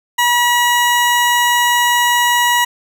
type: tone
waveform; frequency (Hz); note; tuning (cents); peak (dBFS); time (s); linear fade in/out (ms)
20% pulse; 965; B5; -40; -6; 0.18-2.65; 10
effects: none